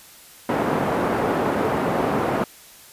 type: band-pass noise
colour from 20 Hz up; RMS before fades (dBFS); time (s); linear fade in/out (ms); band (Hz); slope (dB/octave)
pink; -22; 0.49-2.44; 2; 210 to 1100; 12
effects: white hiss -46 dBFS RMS until 2.92 s + resampled to 32000 Hz